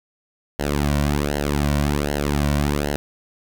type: tone with flanger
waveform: sawtooth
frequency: 72.5 Hz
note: D2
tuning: 22 cents flat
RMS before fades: -21 dBFS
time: 0.59-2.96 s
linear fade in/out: 0 ms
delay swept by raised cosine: 0.83 to 2.43 ms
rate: 1.3 Hz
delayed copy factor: -0.85
effects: none